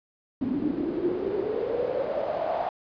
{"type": "noise with band-pass filter sweep", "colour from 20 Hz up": "pink", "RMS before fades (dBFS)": -28, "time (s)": [0.41, 2.69], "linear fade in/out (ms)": 2, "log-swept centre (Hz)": [260, 730], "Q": 9.4, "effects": ["resampled to 11025 Hz"]}